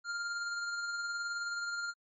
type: tone with tremolo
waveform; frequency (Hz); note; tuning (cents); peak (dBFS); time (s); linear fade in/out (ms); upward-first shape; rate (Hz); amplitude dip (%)
square; 1400; F6; +4; -34; 0.04-1.94; 50; sine; 19; 30
effects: MP3 32 kbps